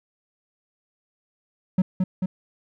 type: tone with echo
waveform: triangle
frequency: 185.2 Hz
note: F#3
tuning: 2 cents sharp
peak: -13 dBFS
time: 1.78-1.82 s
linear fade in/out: 5 ms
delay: 220 ms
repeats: 2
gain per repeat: -3 dB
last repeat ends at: 2.26 s
effects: none